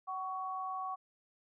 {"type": "tone pair together", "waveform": "sine", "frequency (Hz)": [754.4, 1118], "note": ["F#5", "C#6"], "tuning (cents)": [33, 14], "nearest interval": "perfect fifth", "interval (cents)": 681, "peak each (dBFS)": [-40, -38], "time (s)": [0.07, 0.96], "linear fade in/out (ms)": 20, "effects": []}